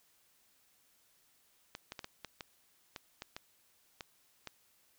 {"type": "clicks", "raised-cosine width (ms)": 0.2, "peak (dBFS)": -25, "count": 11, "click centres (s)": [1.751, 1.921, 1.992, 2.044, 2.247, 2.408, 2.962, 3.221, 3.365, 4.008, 4.473], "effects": ["white hiss -70 dBFS RMS until 4.98 s"]}